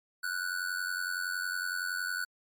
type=tone with amplitude modulation; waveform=square; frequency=1480 Hz; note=F#6; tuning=in tune; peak=-29 dBFS; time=0.23-2.25 s; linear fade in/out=10 ms; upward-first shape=sine; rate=90.8 Hz; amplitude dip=75%; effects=MP3 96 kbps